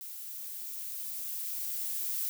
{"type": "noise with level ramp", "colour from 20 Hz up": "violet", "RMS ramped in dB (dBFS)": [-43, -33], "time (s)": [0.01, 2.29], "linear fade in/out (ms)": 0, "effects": []}